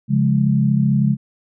sine chord, Db major, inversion none, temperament equal, 138.59 / 174.61 / 207.7 Hz, Db3 / F3 / Ab3, 0 / 0 / 0 cents, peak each -16 / -21 / -17 dBFS, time 0.08-1.17 s, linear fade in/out 50 ms, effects none

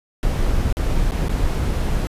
brown noise with dropouts, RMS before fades -19 dBFS, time 0.23-2.07 s, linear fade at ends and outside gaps 0 ms, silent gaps 0.726-0.77 / 1.11-1.119 / 1.284-1.294 s, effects resampled to 32000 Hz

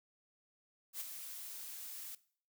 blue noise with ADSR envelope, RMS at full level -40 dBFS, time 0.93-2.15 s, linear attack 73 ms, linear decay 23 ms, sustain -7 dB, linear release 3 ms, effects noise-tail reverb RT60 0.5 s tail -19 dB re dry

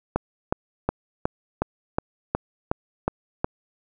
click train, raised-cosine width 1 ms, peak -7 dBFS, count 10, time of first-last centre 0.16-3.445 s, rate 2.74 Hz, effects none

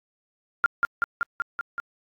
sine tone with echo, 1396.9 Hz, F6, in tune, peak -15 dBFS, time 0.64-0.66 s, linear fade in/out 0 ms, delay 190 ms, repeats 6, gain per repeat -2 dB, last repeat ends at 1.8 s, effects AAC 64 kbps

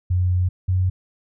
sine tone pair in turn, 90.5 / 92.29 Hz, F#2 / F#2, -38 / -4 cents, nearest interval unison, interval 34 cents, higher second, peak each -16 dBFS, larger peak neither, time 0.1-0.49 / 0.68-0.9 s, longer first, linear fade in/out 10 ms, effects none

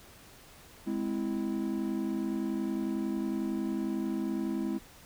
triangle chord, Ab augmented, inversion none, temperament equal with one note detuned, 207.7 / 258.9 / 329.6 Hz, Ab3 / C4 / E4, 0 / -18 / 0 cents, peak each -32 / -33 / -32 dBFS, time 0.86-4.79 s, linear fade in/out 20 ms, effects pink hiss -54 dBFS RMS until 5.05 s

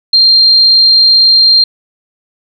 sine tone, 4186 Hz, C8, in tune, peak -3 dBFS, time 0.13-1.64 s, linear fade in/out 5 ms, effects none

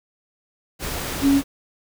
sine tone in noise, 277.6 Hz, C#4, 3 cents sharp, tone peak -13 dBFS, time 1.21-1.42 s, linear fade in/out 50 ms, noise pink, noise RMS -28 dBFS, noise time 0.79-1.44 s, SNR +12 dB, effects none

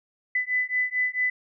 sine beating tone pair, 1999 / 2003.5 Hz, B6 / B6, +20 / +24 cents, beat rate 4.5 Hz, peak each -26 dBFS, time 0.35-1.3 s, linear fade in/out 5 ms, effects none

